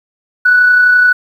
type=tone with amplitude modulation; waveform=sine; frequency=1480 Hz; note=F#6; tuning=in tune; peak=-3 dBFS; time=0.45-1.13 s; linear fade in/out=10 ms; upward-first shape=sine; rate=31.7 Hz; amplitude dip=30%; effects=tanh soft clip ceiling 0 dBFS + 7-bit